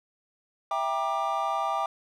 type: chord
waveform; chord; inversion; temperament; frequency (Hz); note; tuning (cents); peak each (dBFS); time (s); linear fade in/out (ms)
triangle; E half-diminished seventh; none; just; 659.3 / 791.1 / 949.3 / 1186.7; E5 / G5 / Bb5 / D6; 0 / +16 / +31 / +18; -31 / -28 / -32 / -28; 0.71-1.86; 2
effects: none